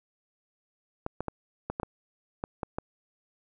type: clicks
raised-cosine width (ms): 1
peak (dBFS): -17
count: 9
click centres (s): 1.064 / 1.206 / 1.283 / 1.7 / 1.799 / 1.832 / 2.439 / 2.632 / 2.785
effects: none